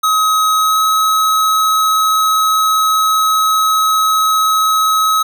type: tone with pitch glide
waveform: square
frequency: 1271 to 1279.8 Hz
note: D#6 to D#6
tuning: +36 to +48 cents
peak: -11 dBFS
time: 0.03-5.23 s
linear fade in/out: 10 ms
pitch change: +12 cents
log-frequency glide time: 0.58-0.8 s
effects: none